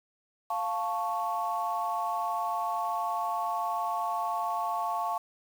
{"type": "chord", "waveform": "sine", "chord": "F augmented", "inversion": "none", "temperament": "equal", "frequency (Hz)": [698.5, 880, 1108.7], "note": ["F5", "A5", "C#6"], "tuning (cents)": [0, 0, 0], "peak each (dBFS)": -32, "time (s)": [0.5, 5.18], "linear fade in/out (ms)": 5, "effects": ["tanh soft clip ceiling -19 dBFS", "8-bit"]}